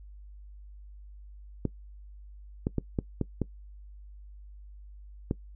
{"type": "clicks", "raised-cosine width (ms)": 3, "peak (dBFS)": -14, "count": 7, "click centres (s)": [1.653, 2.669, 2.783, 2.988, 3.213, 3.417, 5.311], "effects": ["noise-tail reverb RT60 0.1 s tail -20 dB re dry", "added 50 Hz sine -45 dBFS peak until 5.55 s"]}